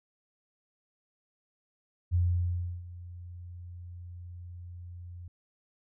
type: tone with ADSR envelope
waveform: sine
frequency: 87.9 Hz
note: F2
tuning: 12 cents sharp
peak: -22 dBFS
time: 2.11-5.28 s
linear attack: 35 ms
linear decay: 680 ms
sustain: -19 dB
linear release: 3 ms
effects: none